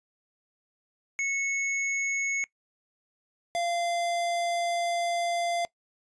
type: tone pair in turn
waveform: square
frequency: 2200 / 689.8 Hz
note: C#7 / F5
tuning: -14 / -22 cents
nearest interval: octave + minor sixth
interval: 2008 cents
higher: first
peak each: -27 dBFS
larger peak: neither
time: 1.19-2.44 / 3.55-5.65 s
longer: second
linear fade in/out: 0 ms
effects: noise-tail reverb RT60 0.1 s tail -21 dB re dry + resampled to 22050 Hz